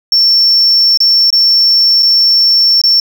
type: tone with dropouts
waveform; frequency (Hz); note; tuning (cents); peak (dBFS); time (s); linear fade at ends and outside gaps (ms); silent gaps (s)
sine; 5430; F8; -50; -3; 0.12-3; 2; 0.974-1.003 / 1.304-1.327 / 2.025-2.029 / 2.816-2.837
effects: tanh soft clip ceiling -4 dBFS